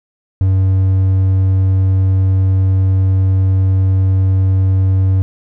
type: tone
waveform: triangle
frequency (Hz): 95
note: F#2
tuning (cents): +46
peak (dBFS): -7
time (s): 0.41-5.22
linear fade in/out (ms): 0
effects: none